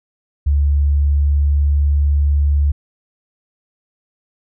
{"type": "tone with pitch glide", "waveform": "sine", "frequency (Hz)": [71.7, 72.12], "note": ["D2", "D2"], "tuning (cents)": [-41, -31], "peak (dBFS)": -11, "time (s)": [0.46, 2.72], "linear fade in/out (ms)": 10, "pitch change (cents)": 10, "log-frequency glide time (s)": [0.71, 1.85], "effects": []}